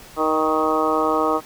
harmonic tone with a mistuned harmonic, 157 Hz, D#3, 16 cents sharp, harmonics 2 / 3 / 4 / 5 / 6 / 7 / 8, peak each -24 / -23 / -25 / -26 / -28 / -24 / -24 dBFS, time 0.16-1.41 s, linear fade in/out 50 ms, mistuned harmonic 4, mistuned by -21 cents, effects pink hiss -43 dBFS RMS until 1.45 s

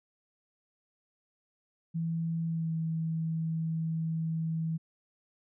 sine tone with pitch glide, 164.81 to 161.89 Hz, E3 to E3, 0 to -31 cents, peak -29 dBFS, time 1.94-4.78 s, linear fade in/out 20 ms, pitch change -31 cents, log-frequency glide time 2.46-2.73 s, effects none

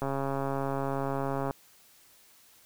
click train, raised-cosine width 1 ms, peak -18 dBFS, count 205, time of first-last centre 0.02-1.509 s, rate 137 Hz, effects white hiss -59 dBFS RMS until 2.65 s

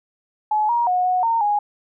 sine tone with pitch steps, 852 / 947 / 727 / 733 / 916 / 827 Hz, G#5 / A#5 / F#5 / F#5 / A#5 / G#5, +44 / +27 / -31 / -16 / -31 / -8 cents, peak -16 dBFS, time 0.51-1.59 s, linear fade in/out 5 ms, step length 180 ms, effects none

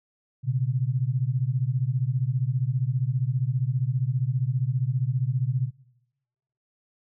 sine beating tone pair, 121.3 / 136.3 Hz, B2 / C#3, -31 / -29 cents, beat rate 15 Hz, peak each -25 dBFS, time 0.43-5.71 s, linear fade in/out 50 ms, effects noise-tail reverb RT60 1.0 s tail -23 dB re dry

